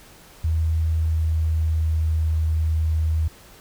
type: tone with pitch glide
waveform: sine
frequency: 80.4 to 79.43 Hz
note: E2 to D#2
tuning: -43 to +36 cents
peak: -18 dBFS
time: 0.44-3.28 s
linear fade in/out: 5 ms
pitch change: -21 cents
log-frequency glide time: 0.75-1.91 s
effects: pink hiss -48 dBFS RMS until 3.6 s